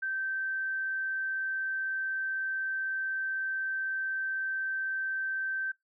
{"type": "tone", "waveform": "sine", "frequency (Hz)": 1554, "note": "G6", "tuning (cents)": -16, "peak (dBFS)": -30, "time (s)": [0.02, 5.72], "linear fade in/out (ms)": 10, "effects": ["noise-tail reverb RT60 0.2 s tail -24 dB re dry"]}